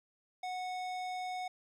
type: tone with low-pass filter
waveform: square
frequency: 735 Hz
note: F#5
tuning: 12 cents flat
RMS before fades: -39 dBFS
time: 0.43-1.48 s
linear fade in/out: 5 ms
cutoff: 6100 Hz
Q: 0.65
effects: 12-bit